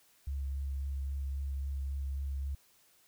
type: tone with vibrato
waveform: sine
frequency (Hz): 68.7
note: C#2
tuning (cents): -15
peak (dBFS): -33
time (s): 0.27-2.55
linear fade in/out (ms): 5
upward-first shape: triangle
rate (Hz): 3.7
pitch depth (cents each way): 19
effects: white hiss -66 dBFS RMS until 3.07 s